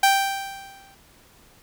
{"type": "tone with exponential decay", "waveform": "sawtooth", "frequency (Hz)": 784, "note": "G5", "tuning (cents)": 0, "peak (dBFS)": -9, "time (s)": [0.03, 0.95], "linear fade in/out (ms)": 5, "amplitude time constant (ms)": 200, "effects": ["pink hiss -54 dBFS RMS until 1.62 s"]}